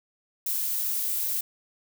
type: noise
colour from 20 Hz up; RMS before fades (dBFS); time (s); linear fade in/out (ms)
violet; -28; 0.46-1.41; 5
effects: none